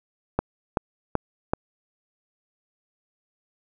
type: click train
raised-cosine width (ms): 1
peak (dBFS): -7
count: 4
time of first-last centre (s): 0.39-1.535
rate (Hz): 2.62
effects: none